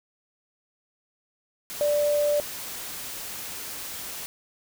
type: tone in noise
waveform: sine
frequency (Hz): 587.3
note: D5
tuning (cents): 0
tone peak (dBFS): -20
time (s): 1.81-2.4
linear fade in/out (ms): 0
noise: white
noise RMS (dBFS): -36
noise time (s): 1.7-4.26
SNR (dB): +13
effects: none